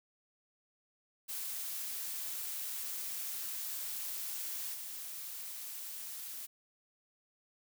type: noise with level steps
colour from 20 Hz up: blue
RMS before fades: -40 / -44 dBFS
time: 1.28-6.47 s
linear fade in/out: 20 ms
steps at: 4.73 s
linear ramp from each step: 20 ms
effects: none